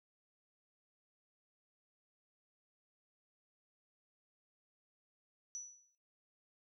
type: tone with exponential decay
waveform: sine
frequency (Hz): 5920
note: F#8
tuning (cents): 0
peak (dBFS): -39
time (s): 5.55-5.95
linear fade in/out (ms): 0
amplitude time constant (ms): 86
effects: noise-tail reverb RT60 0.5 s tail -23 dB re dry